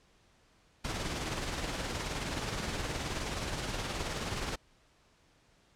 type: noise with tremolo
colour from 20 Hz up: pink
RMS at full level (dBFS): -34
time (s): 0.84-4.56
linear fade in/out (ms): 10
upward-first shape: sine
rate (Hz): 19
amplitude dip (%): 40
effects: pink hiss -66 dBFS RMS until 5.75 s + low-pass 7000 Hz 12 dB/octave